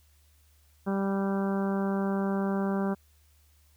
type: harmonic tone with a mistuned harmonic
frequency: 196 Hz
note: G3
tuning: in tune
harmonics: 1 / 2 / 3 / 4 / 5 / 6 / 7 / 8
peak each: -27 / -33 / -37 / -39 / -41 / -43 / -44 / -45 dBFS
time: 0.86-2.95 s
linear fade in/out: 20 ms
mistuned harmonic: 8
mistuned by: -16 cents
effects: added 74 Hz sine -60 dBFS peak until 3.76 s + white hiss -67 dBFS RMS until 3.76 s